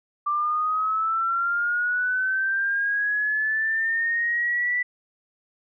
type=linear sweep; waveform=sine; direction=up; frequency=1174.7 to 1975.5 Hz; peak=-21 dBFS; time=0.26-4.83 s; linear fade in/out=10 ms; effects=none